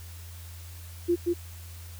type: tone with echo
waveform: sine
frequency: 346.9 Hz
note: F4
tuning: 12 cents flat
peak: -20 dBFS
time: 1.08-1.16 s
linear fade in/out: 20 ms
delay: 180 ms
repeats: 1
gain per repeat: -2 dB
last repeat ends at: 1.34 s
effects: added 85 Hz sine -41 dBFS peak until 1.99 s + white hiss -50 dBFS RMS until 1.99 s